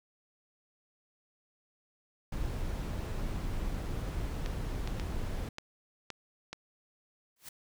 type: noise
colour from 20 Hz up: brown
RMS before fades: -35 dBFS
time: 2.32-5.49 s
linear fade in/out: 5 ms
type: clicks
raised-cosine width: 0.2 ms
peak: -22 dBFS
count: 6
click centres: 4.461 / 4.875 / 4.998 / 5.584 / 6.103 / 6.53 s
type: noise with exponential growth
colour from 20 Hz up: white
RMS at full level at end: -41 dBFS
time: 7.36-7.49 s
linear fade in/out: 5 ms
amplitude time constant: 27 ms
effects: none